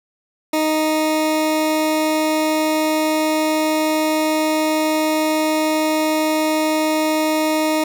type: tone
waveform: 20% pulse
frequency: 311.1 Hz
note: D#4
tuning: in tune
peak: -11 dBFS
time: 0.53-7.84 s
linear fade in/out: 5 ms
effects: none